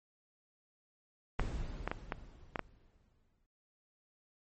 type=noise with exponential decay; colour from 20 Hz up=brown; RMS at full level=-36 dBFS; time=1.39-3.46 s; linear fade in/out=1 ms; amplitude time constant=450 ms
type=clicks; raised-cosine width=0.5 ms; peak=-19 dBFS; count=6; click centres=1.396 / 1.876 / 1.915 / 2.122 / 2.558 / 2.593 s
effects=MP3 32 kbps